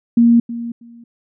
sine tone with echo, 234.5 Hz, A#3, 11 cents sharp, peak -7 dBFS, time 0.17-0.4 s, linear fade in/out 5 ms, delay 320 ms, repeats 2, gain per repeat -15 dB, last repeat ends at 1.04 s, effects none

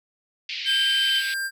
pink band-pass noise, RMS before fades -32 dBFS, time 0.49-1.34 s, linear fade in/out 2 ms, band 2100 to 4800 Hz, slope 48 dB/octave
sine tone, 3089 Hz, G7, 26 cents flat, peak -20 dBFS, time 0.64-1.23 s, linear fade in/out 50 ms
square tone with pitch glide, 1600 to 1589.9 Hz, G6 to G6, +35 to +24 cents, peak -26 dBFS, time 0.65-1.51 s, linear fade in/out 50 ms, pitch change -11 cents, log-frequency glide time 0.95-1.27 s
effects none

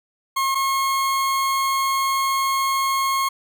40% pulse tone pair in turn, 1078 / 1082.7 Hz, C#6 / C#6, -49 / -41 cents, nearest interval unison, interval 8 cents, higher second, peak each -18 dBFS, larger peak neither, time 0.36-0.55 / 0.55-3.29 s, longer second, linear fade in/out 10 ms, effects none

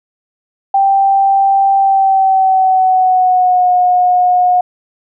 sine tone with pitch glide, 784 to 723.1 Hz, G5 to F#5, 0 to -40 cents, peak -7 dBFS, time 0.74-4.61 s, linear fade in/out 5 ms, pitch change -140 cents, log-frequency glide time 1.77-3.72 s, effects none

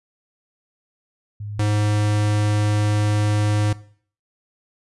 sine / square tone pair in turn, 103.83 / 104.85 Hz, G#2 / G#2, 0 / +17 cents, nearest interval unison, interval 17 cents, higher second, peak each -28 / -18 dBFS, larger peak second, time 1.4-1.59 / 1.59-3.73 s, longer second, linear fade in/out 5 ms, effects noise-tail reverb RT60 0.5 s tail -18 dB re dry + resampled to 24000 Hz

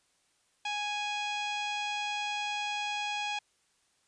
harmonic tone with a mistuned harmonic, 830 Hz, G#5, 1 cent flat, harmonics 1 / 2 / 3 / 4 / 5 / 6 / 7 / 8 / 9, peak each -35 / -44 / -36 / -39 / -48 / -48 / -54 / -51 / -56 dBFS, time 0.65-3.39 s, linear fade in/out 5 ms, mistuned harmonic 9, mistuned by +56 cents, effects white hiss -71 dBFS RMS until 4.07 s + resampled to 22050 Hz

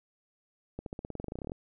accelerating click train, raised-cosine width 2 ms, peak -24 dBFS, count 18, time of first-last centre 0.79-1.519 s, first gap 72 ms, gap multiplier 0.93, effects none

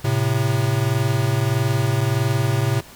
square tone pair together, 111.2 / 132.78 Hz, A2 / C3, +19 / +26 cents, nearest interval minor third, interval 307 cents, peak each -21 dBFS, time 0.04-2.81 s, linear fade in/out 10 ms, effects pink hiss -43 dBFS RMS until 2.95 s

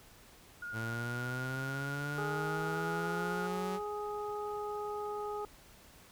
sine tone with vibrato, 1429 Hz, F6, 39 cents sharp, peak -39 dBFS, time 0.62-3.47 s, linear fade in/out 5 ms, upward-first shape sine, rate 16 Hz, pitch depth 16 cents each way
sawtooth linear sweep, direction up, 110.6 to 189 Hz, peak -33 dBFS, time 0.72-3.8 s, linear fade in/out 50 ms
harmonic tone, 416.7 Hz, G#4, 6 cents sharp, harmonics 1 / 2 / 3, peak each -38 / -41 / -43 dBFS, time 2.18-5.45 s, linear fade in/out 2 ms
effects pink hiss -58 dBFS RMS until 6.11 s

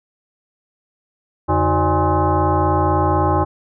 sine tone with frequency modulation, 370 Hz, F#4, in tune, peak -13 dBFS, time 1.48-3.45 s, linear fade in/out 20 ms, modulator 228 Hz, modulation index 3.2, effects none

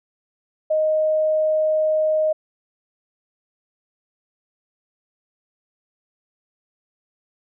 sine tone, 622.3 Hz, D#5, in tune, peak -16 dBFS, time 0.7-2.33 s, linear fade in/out 10 ms, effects none

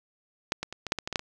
clicks, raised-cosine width 0.2 ms, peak -8 / -15 / -21 / -16 / -6 / -14 / -15 / -15 / -7 / -21 dBFS, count 10, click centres 0.521 / 0.63 / 0.726 / 0.867 / 0.921 / 0.987 / 1.075 / 1.127 / 1.158 / 1.194 s, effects none

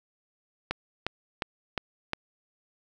click train, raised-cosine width 0.3 ms, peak -12 dBFS, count 5, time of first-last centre 0.71-2.133 s, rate 2.81 Hz, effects none

